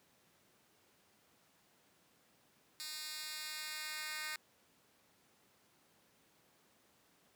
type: tone with high-pass filter sweep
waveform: 10% pulse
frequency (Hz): 307.6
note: D#4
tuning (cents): -20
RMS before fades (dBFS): -44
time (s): 2.8-4.36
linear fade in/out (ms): 0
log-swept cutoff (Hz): 3900 to 2100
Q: 1.3
effects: pink hiss -70 dBFS RMS until 7.35 s + high-pass 150 Hz 12 dB/octave